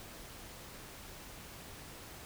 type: silence
effects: pink hiss -50 dBFS RMS until 2.25 s